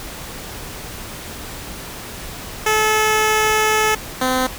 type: tone pair in turn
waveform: 10% pulse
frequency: 432.2 / 257 Hz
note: A4 / C4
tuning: -31 / -31 cents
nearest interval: major sixth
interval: 900 cents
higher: first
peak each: -6 / -8 dBFS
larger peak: first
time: 2.66-3.95 / 4.21-4.47 s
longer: first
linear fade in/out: 5 ms
effects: pink hiss -32 dBFS RMS until 4.58 s